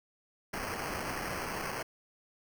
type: noise with sample-and-hold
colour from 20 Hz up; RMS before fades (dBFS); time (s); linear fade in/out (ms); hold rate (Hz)
white; -37; 0.53-1.83; 10; 3675
effects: none